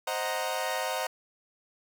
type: chord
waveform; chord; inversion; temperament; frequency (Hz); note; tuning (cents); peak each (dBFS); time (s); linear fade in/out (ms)
sawtooth; C half-diminished seventh; none; equal; 523.3 / 622.3 / 740 / 932.3; C5 / Eb5 / Gb5 / Bb5; 0 / 0 / 0 / 0; -31; 0.07-1.07; 5
effects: none

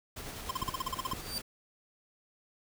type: noise with tremolo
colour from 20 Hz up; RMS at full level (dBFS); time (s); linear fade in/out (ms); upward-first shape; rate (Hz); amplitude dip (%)
pink; -42; 0.16-1.42; 10; square; 10; 25
type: tone bursts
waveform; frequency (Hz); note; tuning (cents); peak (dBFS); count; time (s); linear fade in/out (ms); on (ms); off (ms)
square; 1046.5; C6; 0; -31; 11; 0.49-1.131; 5; 21; 41
type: clicks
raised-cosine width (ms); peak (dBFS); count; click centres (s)
3; -25; 3; 0.626 / 0.689 / 1.134
type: tone with exponential growth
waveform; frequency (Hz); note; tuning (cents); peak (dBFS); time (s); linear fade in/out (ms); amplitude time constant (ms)
sawtooth; 4651; D8; -18; -28; 1.11-1.38; 0; 57
effects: none

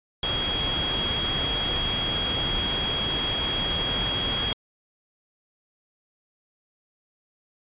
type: tone in noise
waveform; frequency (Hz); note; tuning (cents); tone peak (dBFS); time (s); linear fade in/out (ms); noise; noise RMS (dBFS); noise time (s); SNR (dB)
sine; 3287; G#7; -19; -25; 0.23-4.53; 2; pink; -29; 0.23-4.53; +1
effects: resampled to 8000 Hz

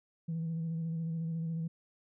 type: tone with vibrato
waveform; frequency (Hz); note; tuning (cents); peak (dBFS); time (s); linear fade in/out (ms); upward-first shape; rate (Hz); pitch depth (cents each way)
sine; 163.8; E3; -11; -31; 0.28-1.68; 10; square; 14; 24
effects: tanh soft clip ceiling -30 dBFS

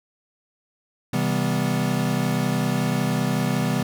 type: chord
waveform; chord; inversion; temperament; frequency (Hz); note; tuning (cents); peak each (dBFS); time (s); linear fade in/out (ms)
square; C major seventh; none; equal with one note detuned; 130.81 / 161.52 / 196 / 246.9; C3 / E3 / G3 / B3; 0 / -35 / 0 / 0; -27; 1.13-3.83; 5
effects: none

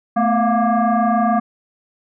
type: tone with frequency modulation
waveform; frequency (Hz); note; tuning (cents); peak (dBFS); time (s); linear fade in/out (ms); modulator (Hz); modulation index
sine; 246.9; B3; 0; -13; 0.16-1.4; 10; 467; 1.9
effects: none

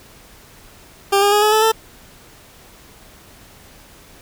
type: tone with pitch steps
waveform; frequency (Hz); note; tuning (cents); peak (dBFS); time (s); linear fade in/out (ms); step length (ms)
20% pulse; 397.2 / 406.2 / 415.5 / 425 / 434.7 / 444.6; G4 / G#4 / G#4 / G#4 / A4 / A4; +23 / -38 / +1 / +40 / -21 / +18; -7; 1.12-1.72; 10; 100
effects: pink hiss -45 dBFS RMS until 4.21 s

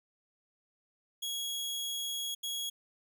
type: tone bursts at uneven times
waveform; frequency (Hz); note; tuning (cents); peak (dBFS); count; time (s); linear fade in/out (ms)
sawtooth; 3322; G#7; 0; -31; 2; 1.22-2.35 / 2.43-2.7; 10
effects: none

